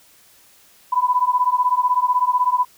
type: beating tone pair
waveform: sine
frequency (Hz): 987.8 / 1003.8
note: B5 / B5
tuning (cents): 0 / +28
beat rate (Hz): 16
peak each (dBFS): -18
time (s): 0.92-2.65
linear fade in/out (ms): 10
effects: white hiss -52 dBFS RMS until 2.77 s